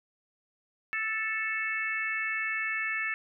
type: harmonic tone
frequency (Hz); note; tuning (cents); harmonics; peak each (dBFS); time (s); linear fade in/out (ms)
440; A4; 0; 3 / 4 / 5 / 6; -39 / -32 / -33 / -37; 0.93-3.14; 0
effects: none